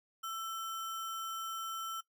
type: tone with sample-and-hold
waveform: sine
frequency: 1332 Hz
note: E6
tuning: 18 cents sharp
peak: -37 dBFS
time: 0.23-2.01 s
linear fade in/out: 10 ms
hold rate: 4410 Hz
effects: noise-tail reverb RT60 0.1 s tail -18 dB re dry